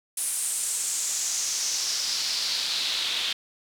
pink noise with band-pass filter sweep, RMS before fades -28 dBFS, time 0.17-3.33 s, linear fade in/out 5 ms, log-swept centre 9700 to 3400 Hz, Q 3.3, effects none

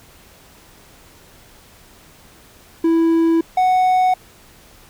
triangle tone pair in turn, 329.6 / 739.9 Hz, E4 / F#5, 0 / 0 cents, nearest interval octave + major second, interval 1400 cents, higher second, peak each -10 dBFS, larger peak neither, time 2.84-3.41 / 3.57-4.14 s, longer neither, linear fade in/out 5 ms, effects pink hiss -47 dBFS RMS until 4.89 s

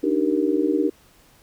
sine chord, Eb major seventh, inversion third, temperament just, 291.7 / 311.1 / 388.9 / 466.7 Hz, D4 / Eb4 / G4 / Bb4, -12 / 0 / -14 / +2 cents, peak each -23 / -22 / -24 / -26 dBFS, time 0.03-0.9 s, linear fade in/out 10 ms, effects pink hiss -55 dBFS RMS until 1.42 s

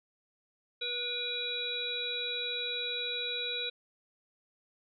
harmonic tone, 485.6 Hz, B4, 29 cents flat, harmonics 1 / 3 / 5 / 7 / 8, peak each -42 / -45 / -40 / -43 / -34 dBFS, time 0.81-3.7 s, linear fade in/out 10 ms, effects none

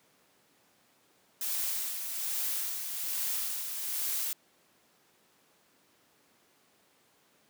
blue noise with tremolo, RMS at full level -32 dBFS, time 1.41-4.33 s, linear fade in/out 2 ms, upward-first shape sine, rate 1.2 Hz, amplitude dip 45%, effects pink hiss -66 dBFS RMS until 7.49 s + high-pass 200 Hz 12 dB/octave

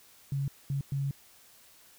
sine tone bursts at uneven times, 138.59 Hz, C#3, in tune, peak -28 dBFS, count 3, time 0.32-0.48 / 0.7-0.81 / 0.92-1.11 s, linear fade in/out 2 ms, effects white hiss -58 dBFS RMS until 1.98 s

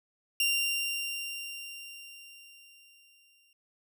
sawtooth tone with exponential decay, 2778 Hz, F7, 10 cents flat, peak -21 dBFS, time 0.4-3.53 s, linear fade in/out 2 ms, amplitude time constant 680 ms, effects none

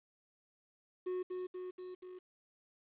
triangle tone with echo, 365.9 Hz, F#4, 19 cents flat, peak -33 dBFS, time 1.06-1.23 s, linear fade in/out 10 ms, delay 240 ms, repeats 4, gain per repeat -3 dB, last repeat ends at 2.19 s, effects resampled to 8000 Hz + 11-bit

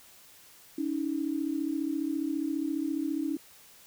sine tone pair together, 283.1 / 317.8 Hz, C#4 / D#4, +37 / +37 cents, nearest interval major second, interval 200 cents, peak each -31 / -31 dBFS, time 0.78-3.37 s, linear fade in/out 5 ms, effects white hiss -55 dBFS RMS until 3.86 s

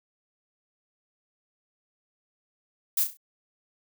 violet noise with echo, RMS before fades -24 dBFS, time 2.97-3.04 s, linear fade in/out 5 ms, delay 33 ms, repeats 4, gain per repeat -8 dB, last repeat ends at 3.172 s, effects none

